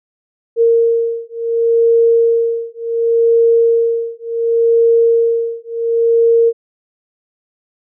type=beating tone pair; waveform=sine; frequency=461.7 / 462.39 Hz; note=A#4 / A#4; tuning=-17 / -14 cents; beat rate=0.69 Hz; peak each=-13 dBFS; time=0.56-6.53 s; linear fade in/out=50 ms; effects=none